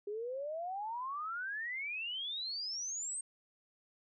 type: exponential sweep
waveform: sine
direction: up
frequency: 400.9 to 8560 Hz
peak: -37 dBFS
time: 0.07-3.21 s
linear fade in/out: 5 ms
effects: none